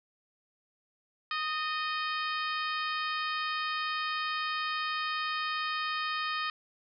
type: harmonic tone with a mistuned harmonic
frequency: 622.3 Hz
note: D#5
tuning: in tune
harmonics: 2 / 3 / 4 / 5 / 6 / 7 / 8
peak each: -33 / -37 / -39 / -41 / -43 / -44 / -45 dBFS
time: 1.31-6.5 s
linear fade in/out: 2 ms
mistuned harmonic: 3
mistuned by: -33 cents
effects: none